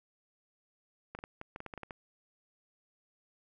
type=clicks; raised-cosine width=0.5 ms; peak=-27 dBFS; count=11; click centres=1.15 / 1.189 / 1.239 / 1.414 / 1.561 / 1.604 / 1.663 / 1.738 / 1.777 / 1.833 / 1.908 s; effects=none